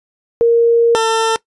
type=tone pair in turn; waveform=sine / 20% pulse; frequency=466.2 / 448.9 Hz; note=A#4 / A4; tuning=0 / +35 cents; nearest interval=minor second; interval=65 cents; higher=first; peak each=-7 dBFS; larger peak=neither; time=0.41-0.95 / 0.95-1.36 s; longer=first; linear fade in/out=0 ms; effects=noise-tail reverb RT60 0.1 s tail -20 dB re dry + resampled to 24000 Hz